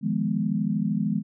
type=chord; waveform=sine; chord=F half-diminished seventh; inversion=third; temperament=equal with one note detuned; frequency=154.76 / 174.61 / 207.7 / 246.9 Hz; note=Eb3 / F3 / Ab3 / Cb4; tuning=-9 / 0 / 0 / 0 cents; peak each=-30 / -29 / -25 / -30 dBFS; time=0.01-1.23 s; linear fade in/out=50 ms; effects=none